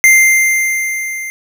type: tone with level ramp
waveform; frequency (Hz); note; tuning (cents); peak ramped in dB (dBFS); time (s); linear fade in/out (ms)
square; 2093; C7; 0; -4 to -22; 0.04-1.3; 0
effects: none